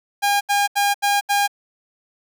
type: tone bursts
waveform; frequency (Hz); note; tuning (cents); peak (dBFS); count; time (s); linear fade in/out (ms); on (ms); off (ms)
sawtooth; 810; G#5; -43; -12; 5; 0.22-1.478; 20; 190; 77
effects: none